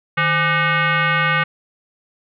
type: tone with frequency modulation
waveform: sine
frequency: 155.56 Hz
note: D#3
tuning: in tune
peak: -14 dBFS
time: 0.17-1.44 s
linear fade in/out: 10 ms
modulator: 676 Hz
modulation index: 3.4
effects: none